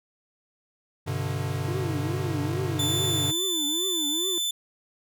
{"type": "chord", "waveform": "square", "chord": "G major", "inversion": "none", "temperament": "equal with one note detuned", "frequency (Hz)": [98, 126.72, 146.83], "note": ["G2", "B2", "D3"], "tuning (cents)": [0, 45, 0], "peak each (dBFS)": -32, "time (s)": [1.06, 3.32], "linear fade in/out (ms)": 20}
{"type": "tone with vibrato", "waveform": "triangle", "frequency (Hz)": 331.6, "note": "E4", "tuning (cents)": 10, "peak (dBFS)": -29, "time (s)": [1.68, 4.38], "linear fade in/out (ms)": 0, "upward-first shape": "triangle", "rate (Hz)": 2.4, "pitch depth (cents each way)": 280}
{"type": "tone", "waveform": "sawtooth", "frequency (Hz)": 3520, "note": "A7", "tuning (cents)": 0, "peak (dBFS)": -22, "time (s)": [2.79, 4.51], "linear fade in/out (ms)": 5}
{"effects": []}